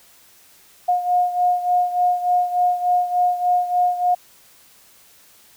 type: beating tone pair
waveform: sine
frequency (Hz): 716 / 719.4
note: F5 / F#5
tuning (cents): +43 / -49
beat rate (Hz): 3.4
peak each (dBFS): -17 / -22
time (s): 0.88-4.15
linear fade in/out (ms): 10
effects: white hiss -51 dBFS RMS until 5.56 s